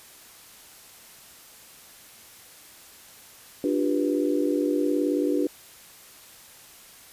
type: chord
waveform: sine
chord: G dominant seventh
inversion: second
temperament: just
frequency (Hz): 294 / 352.8 / 392 / 490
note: D4 / F4 / G4 / B4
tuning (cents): +2 / +18 / 0 / -14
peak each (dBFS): -24 / -28 / -29 / -29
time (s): 3.64-5.47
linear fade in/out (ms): 2
effects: white hiss -49 dBFS RMS until 7.12 s + resampled to 32000 Hz